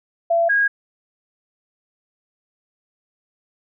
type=tone pair in turn; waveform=sine; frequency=675 / 1638.2 Hz; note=E5 / G#6; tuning=+41 / -24 cents; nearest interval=octave + minor third; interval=1535 cents; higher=second; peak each=-14 dBFS; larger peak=neither; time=0.3-0.49 / 0.49-0.68 s; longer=neither; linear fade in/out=10 ms; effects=none